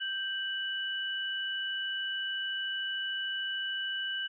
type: tone pair together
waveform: sine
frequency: 1566.6 / 2960 Hz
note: G6 / F#7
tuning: -2 / 0 cents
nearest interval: major seventh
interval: 1102 cents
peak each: -35 / -34 dBFS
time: 0-4.28 s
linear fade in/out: 20 ms
effects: none

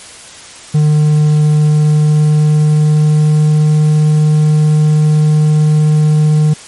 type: tone with pitch glide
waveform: triangle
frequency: 151.2 to 152.6 Hz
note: D#3 to D#3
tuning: -49 to -33 cents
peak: -4 dBFS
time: 0.74-6.54 s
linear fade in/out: 10 ms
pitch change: +16 cents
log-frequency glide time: 1.64-3.83 s
effects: white hiss -33 dBFS RMS until 6.67 s + MP3 48 kbps

